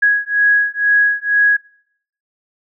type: beating tone pair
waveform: sine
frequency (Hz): 1661.2 / 1663.3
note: G#6 / G#6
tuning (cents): 0 / +2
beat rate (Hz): 2.1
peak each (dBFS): -14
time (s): 0.02-1.57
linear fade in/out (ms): 10
effects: noise-tail reverb RT60 0.7 s tail -24 dB re dry